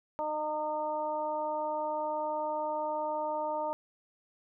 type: harmonic tone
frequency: 305.1 Hz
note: D#4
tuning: 34 cents flat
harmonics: 1 / 2 / 3 / 4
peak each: -44 / -34 / -33 / -43 dBFS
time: 0.19-3.73 s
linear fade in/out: 0 ms
effects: none